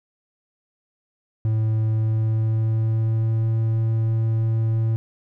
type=tone with pitch glide; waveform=triangle; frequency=110 to 112.12 Hz; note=A2 to A2; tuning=0 to +33 cents; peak=-16 dBFS; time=1.45-4.96 s; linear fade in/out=0 ms; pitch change=+33 cents; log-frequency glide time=1.91-3.47 s; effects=none